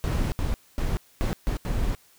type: noise bursts at uneven times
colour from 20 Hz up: brown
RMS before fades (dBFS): -25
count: 6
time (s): 0.04-0.32 / 0.39-0.54 / 0.78-0.97 / 1.21-1.33 / 1.47-1.57 / 1.65-1.95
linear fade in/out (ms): 0
effects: white hiss -58 dBFS RMS until 2.18 s